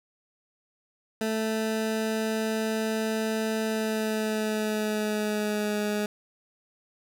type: tone with pitch glide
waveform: 20% pulse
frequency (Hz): 220 to 209.1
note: A3 to G#3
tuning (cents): 0 to +12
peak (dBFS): -21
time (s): 1.21-6.06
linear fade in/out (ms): 2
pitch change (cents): -88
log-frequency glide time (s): 3.64-5.8
effects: none